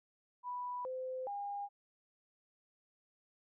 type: tone with pitch steps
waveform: sine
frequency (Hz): 986 / 515 / 809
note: B5 / C5 / G#5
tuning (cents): -3 / -28 / -46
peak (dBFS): -38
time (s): 0.43-1.69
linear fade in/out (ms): 50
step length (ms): 420
effects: none